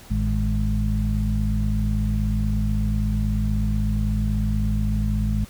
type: harmonic tone with a mistuned harmonic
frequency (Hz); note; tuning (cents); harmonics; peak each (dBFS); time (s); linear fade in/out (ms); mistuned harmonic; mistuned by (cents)
52.4; G#1; +16; 1 / 2 / 3 / 4; -22 / -25 / -31 / -26; 0.1-5.45; 10; 2; +62
effects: pink hiss -46 dBFS RMS until 5.49 s